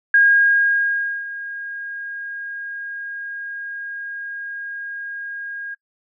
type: tone with ADSR envelope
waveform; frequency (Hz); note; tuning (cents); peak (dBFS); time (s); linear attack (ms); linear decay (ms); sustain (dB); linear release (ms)
sine; 1628; G#6; -35; -9; 0.14-5.75; 3; 1100; -18; 15
effects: noise-tail reverb RT60 0.1 s tail -24 dB re dry